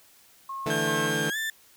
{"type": "tone with tremolo", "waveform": "sine", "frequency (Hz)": 1080, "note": "C#6", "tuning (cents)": -45, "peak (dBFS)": -32, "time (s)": [0.49, 1.11], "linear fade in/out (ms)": 5, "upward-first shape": "square", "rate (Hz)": 2.6, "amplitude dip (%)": 60}
{"type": "chord", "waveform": "15% pulse", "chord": "D suspended second", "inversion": "none", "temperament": "equal", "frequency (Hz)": [146.83, 164.81, 220], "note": ["D3", "E3", "A3"], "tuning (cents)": [0, 0, 0], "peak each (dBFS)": -25, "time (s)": [0.66, 1.3], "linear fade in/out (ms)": 2}
{"type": "tone with pitch glide", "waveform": "35% pulse", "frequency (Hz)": [1598, 1773.1], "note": ["G6", "A6"], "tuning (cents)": [33, 13], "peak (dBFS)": -26, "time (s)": [0.7, 1.5], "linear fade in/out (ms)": 2, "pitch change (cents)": 180, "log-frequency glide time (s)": [1.3, 1.37]}
{"effects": ["white hiss -57 dBFS RMS until 1.76 s"]}